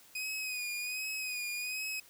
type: tone with vibrato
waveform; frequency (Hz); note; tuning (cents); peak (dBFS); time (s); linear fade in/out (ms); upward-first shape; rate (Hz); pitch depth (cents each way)
sawtooth; 2494; D#7; +3; -32; 0.15-2; 5; sine; 1.3; 47
effects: white hiss -59 dBFS RMS until 2.09 s